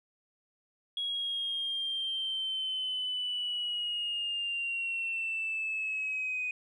sine linear sweep, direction down, 3322 to 2489 Hz, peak -30 dBFS, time 0.97-6.51 s, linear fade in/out 2 ms, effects tanh soft clip ceiling -26 dBFS

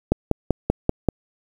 click train, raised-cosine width 2 ms, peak -3 dBFS, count 6, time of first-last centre 0.12-1.087 s, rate 5.17 Hz, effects 7-bit

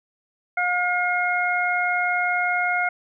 harmonic tone, 715 Hz, F5, 41 cents sharp, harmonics 1 / 2 / 3, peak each -24 / -24 / -24 dBFS, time 0.57-2.89 s, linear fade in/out 5 ms, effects none

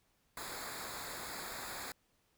pink noise with comb filter, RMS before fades -44 dBFS, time 0.37-1.92 s, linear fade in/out 2 ms, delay 0.34 ms, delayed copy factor -0.8, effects pink hiss -75 dBFS RMS until 2.37 s

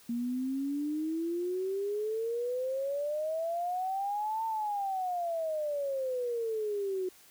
sine exponential two-way sweep, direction up then down, 233.1 to 904 to 365.1 Hz, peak -30 dBFS, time 0.09-7.09 s, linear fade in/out 5 ms, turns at 4.45 s, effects white hiss -58 dBFS RMS until 7.3 s

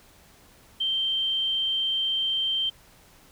sine tone, 3136 Hz, G7, in tune, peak -23 dBFS, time 0.8-2.7 s, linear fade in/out 10 ms, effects pink hiss -55 dBFS RMS until 3.31 s

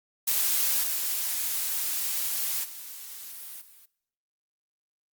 blue noise with level steps, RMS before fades -25 / -29 / -41 / -53 dBFS, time 0.27-3.86 s, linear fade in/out 10 ms, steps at 0.82 / 2.63 / 3.6 s, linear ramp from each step 20 ms, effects noise-tail reverb RT60 0.7 s tail -20 dB re dry + Opus 48 kbps

